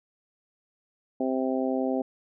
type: harmonic tone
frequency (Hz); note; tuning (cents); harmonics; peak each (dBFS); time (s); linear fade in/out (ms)
130.81; C3; 0; 2 / 3 / 4 / 5 / 6; -27 / -32 / -31 / -33 / -36; 1.2-2.02; 5
effects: none